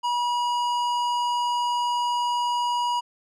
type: tone with tanh clipping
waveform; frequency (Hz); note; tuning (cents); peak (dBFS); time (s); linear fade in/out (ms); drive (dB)
sine; 966; B5; -39; -24; 0.03-3.01; 20; 14
effects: none